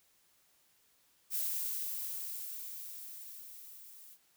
violet noise with level ramp, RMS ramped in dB -34 to -55 dBFS, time 1.3-4.18 s, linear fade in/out 50 ms, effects white hiss -70 dBFS RMS until 4.36 s

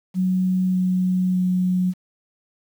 sine tone with pitch steps, 185 / 183.83 / 182.66 Hz, F#3 / F#3 / F#3, 0 / -11 / -22 cents, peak -17 dBFS, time 0.14-1.94 s, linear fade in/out 50 ms, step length 600 ms, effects 8-bit

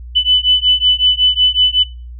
sine beating tone pair, 2995 / 3000.4 Hz, F#7 / F#7, +20 / +23 cents, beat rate 5.4 Hz, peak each -12 dBFS, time 0.15-1.84 s, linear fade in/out 20 ms, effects noise-tail reverb RT60 0.3 s tail -18 dB re dry + added 60 Hz sine -28 dBFS peak until 2.19 s

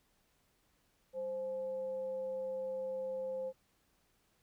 sine tone with frequency modulation, 523.3 Hz, C5, in tune, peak -36 dBFS, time 1.13-3.53 s, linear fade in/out 50 ms, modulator 329 Hz, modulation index 0.21, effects pink hiss -74 dBFS RMS until 4.42 s

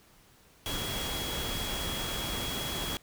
sine tone in noise, 3322 Hz, G#7, in tune, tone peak -37 dBFS, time 0.66-2.97 s, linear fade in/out 0 ms, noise pink, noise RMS -35 dBFS, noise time 0.66-2.97 s, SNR -5 dB, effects pink hiss -60 dBFS RMS until 3.02 s

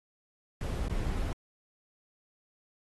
brown noise with dropouts, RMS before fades -32 dBFS, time 0.61-1.33 s, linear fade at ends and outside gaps 1 ms, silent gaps 0.883-0.897 s, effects AAC 32 kbps

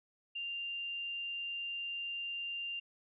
sine tone, 2789 Hz, F7, 3 cents flat, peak -37 dBFS, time 0.35-2.8 s, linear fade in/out 10 ms, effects none

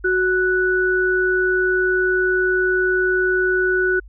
sine tone pair together, 370 / 1480 Hz, F#4 / F#6, 0 / 0 cents, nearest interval 2 octaves, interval 2400 cents, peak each -18 dBFS, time 0.04-4 s, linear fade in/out 10 ms, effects added 50 Hz sine -38 dBFS peak until 4.08 s

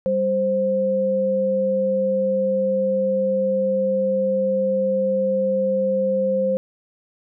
sine tone pair together, 196.4 / 524.3 Hz, G3 / C5, +4 / +3 cents, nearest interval octave + perfect fourth, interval 1699 cents, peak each -25 / -18 dBFS, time 0.06-6.57 s, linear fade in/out 0 ms, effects none

